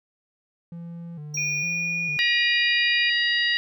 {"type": "tone with vibrato", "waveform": "triangle", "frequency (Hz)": 159.2, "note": "D#3", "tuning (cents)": 40, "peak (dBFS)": -32, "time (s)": [0.72, 2.17], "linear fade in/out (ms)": 2, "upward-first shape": "square", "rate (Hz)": 1.1, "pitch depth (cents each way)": 110}
{"type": "tone with exponential decay", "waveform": "triangle", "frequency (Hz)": 5640, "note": "F8", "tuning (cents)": 16, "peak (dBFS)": -26, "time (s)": [1.34, 3.05], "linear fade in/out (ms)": 5, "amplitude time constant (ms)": 370}
{"type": "tone", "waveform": "sine", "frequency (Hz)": 2446, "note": "D#7", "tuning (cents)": -30, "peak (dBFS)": -24, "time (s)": [1.37, 3.1], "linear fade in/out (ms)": 5}
{"type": "harmonic tone", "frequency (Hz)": 953, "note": "A#5", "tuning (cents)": 38, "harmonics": [2, 3, 4, 5], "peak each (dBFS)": [-22, -26, -28, -30], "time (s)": [2.19, 3.57], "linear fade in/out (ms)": 0}
{"effects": []}